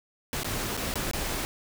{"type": "noise with dropouts", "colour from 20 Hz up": "pink", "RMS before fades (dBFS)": -31, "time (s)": [0.33, 1.45], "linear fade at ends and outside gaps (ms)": 0, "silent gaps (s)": [[0.433, 0.445], [0.768, 0.775], [0.94, 0.956], [1.112, 1.134]], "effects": []}